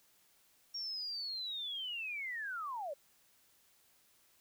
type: linear sweep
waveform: sine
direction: down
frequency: 5590 to 534 Hz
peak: -38 dBFS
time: 0.74-2.94 s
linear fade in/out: 10 ms
effects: white hiss -69 dBFS RMS until 4.4 s